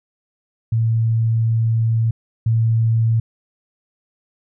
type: tone pair in turn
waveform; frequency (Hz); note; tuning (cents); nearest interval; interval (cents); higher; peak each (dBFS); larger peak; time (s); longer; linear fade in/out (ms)
sine; 113.4 / 113.4; A#2 / A#2; -47 / -47; unison; 0; neither; -14 / -13; second; 0.72-2.11 / 2.46-3.2; first; 5
effects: none